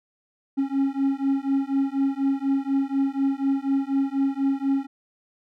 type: beating tone pair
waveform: triangle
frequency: 271.5 / 275.6 Hz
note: C#4 / C#4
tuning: -36 / -10 cents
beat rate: 4.1 Hz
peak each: -22 dBFS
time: 0.57-4.87 s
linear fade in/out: 20 ms
effects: none